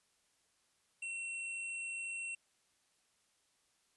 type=tone; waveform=square; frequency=2717 Hz; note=F7; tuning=48 cents flat; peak=-40 dBFS; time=1.02-2.35 s; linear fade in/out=5 ms; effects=white hiss -75 dBFS RMS until 3.96 s + resampled to 24000 Hz